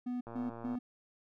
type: tone bursts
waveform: triangle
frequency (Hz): 246.9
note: B3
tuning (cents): 0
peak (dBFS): -32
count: 3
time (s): 0.06-0.79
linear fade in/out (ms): 10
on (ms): 150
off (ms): 140
type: click train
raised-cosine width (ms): 1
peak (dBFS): -32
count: 57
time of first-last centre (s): 0.27-0.753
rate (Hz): 116
effects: none